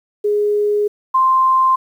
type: tone pair in turn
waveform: sine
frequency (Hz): 415.3 / 1046.5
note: G#4 / C6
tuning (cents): 0 / 0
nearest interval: octave + major third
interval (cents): 1600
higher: second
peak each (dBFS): -13 / -10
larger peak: second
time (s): 0.24-0.88 / 1.14-1.76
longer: first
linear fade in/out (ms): 10
effects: 8-bit